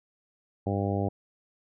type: harmonic tone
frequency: 99.4 Hz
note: G2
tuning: 25 cents sharp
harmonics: 1 / 2 / 3 / 4 / 5 / 6 / 7 / 8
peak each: -29 / -32 / -34 / -35 / -36 / -37 / -37 / -38 dBFS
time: 0.66-1.09 s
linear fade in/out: 10 ms
effects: none